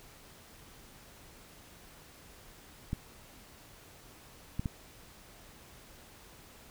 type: clicks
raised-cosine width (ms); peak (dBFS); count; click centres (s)
5; -20; 3; 2.931 / 4.595 / 4.658
effects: pink hiss -55 dBFS RMS until 6.7 s